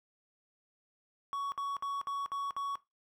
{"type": "tone bursts", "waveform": "triangle", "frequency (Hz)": 1119, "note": "C#6", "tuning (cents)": 16, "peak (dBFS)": -31, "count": 6, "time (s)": [1.33, 2.755], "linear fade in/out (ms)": 0, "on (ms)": 190, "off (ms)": 57, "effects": ["noise-tail reverb RT60 0.2 s tail -17 dB re dry"]}